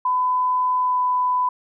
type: tone with pitch glide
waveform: sine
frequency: 1005 to 999.2 Hz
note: B5 to B5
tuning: +30 to +20 cents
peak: -17 dBFS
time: 0.05-1.49 s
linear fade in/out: 5 ms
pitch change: -10 cents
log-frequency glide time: 0.78-1 s
effects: none